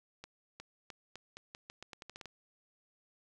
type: accelerating click train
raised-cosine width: 0.2 ms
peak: -29 dBFS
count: 14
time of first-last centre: 0.24-2.257 s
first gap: 360 ms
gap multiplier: 0.84
effects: none